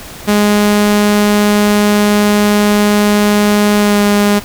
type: tone with pitch glide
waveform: sawtooth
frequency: 207.4 to 205.1 Hz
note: G#3 to G#3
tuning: -2 to -21 cents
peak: -4 dBFS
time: 0.27-4.4 s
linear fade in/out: 20 ms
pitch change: -19 cents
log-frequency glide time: 3.78-3.99 s
effects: pink hiss -30 dBFS RMS until 4.44 s